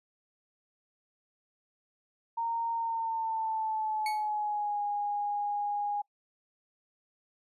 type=tone with pitch glide; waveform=sine; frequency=923 to 822.3 Hz; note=A#5 to G#5; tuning=-17 to -17 cents; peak=-29 dBFS; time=2.37-6.02 s; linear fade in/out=10 ms; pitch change=-200 cents; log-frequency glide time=2.72-4.82 s
type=tone with exponential decay; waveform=30% pulse; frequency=2217 Hz; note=C#7; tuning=in tune; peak=-29 dBFS; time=4.06-4.29 s; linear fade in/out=2 ms; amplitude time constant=50 ms
effects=noise-tail reverb RT60 0.1 s tail -24 dB re dry + resampled to 32000 Hz